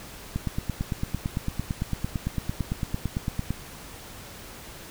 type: click train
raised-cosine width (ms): 5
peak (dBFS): -14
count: 29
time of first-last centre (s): 0.36-3.506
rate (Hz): 8.9
effects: pink hiss -43 dBFS RMS until 4.9 s